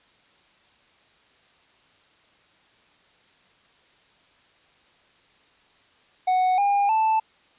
triangle tone with pitch steps, 740 / 807 / 880 Hz, F#5 / G#5 / A5, 0 / -50 / 0 cents, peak -16 dBFS, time 6.27-7.2 s, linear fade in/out 10 ms, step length 310 ms, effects white hiss -59 dBFS RMS until 7.58 s + resampled to 8000 Hz

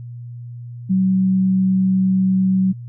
sine tone, 188.5 Hz, F#3, 32 cents sharp, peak -13 dBFS, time 0.89-2.73 s, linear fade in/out 20 ms, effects added 120 Hz sine -30 dBFS peak until 2.88 s

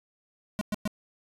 square tone bursts, 209.9 Hz, G#3, 19 cents sharp, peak -27 dBFS, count 3, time 0.59-0.876 s, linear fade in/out 0 ms, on 22 ms, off 110 ms, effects resampled to 32000 Hz

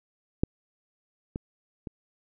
clicks, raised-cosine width 3 ms, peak -9 / -19 / -23 dBFS, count 3, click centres 0.435 / 1.359 / 1.872 s, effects none

